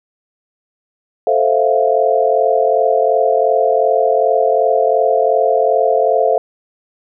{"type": "chord", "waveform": "sine", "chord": "F major seventh", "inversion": "first", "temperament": "equal with one note detuned", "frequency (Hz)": [440, 523.3, 655.8, 698.5], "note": ["A4", "C5", "E5", "F5"], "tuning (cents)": [0, 0, -9, 0], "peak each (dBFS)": -16, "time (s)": [1.27, 6.38], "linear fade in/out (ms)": 2, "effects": []}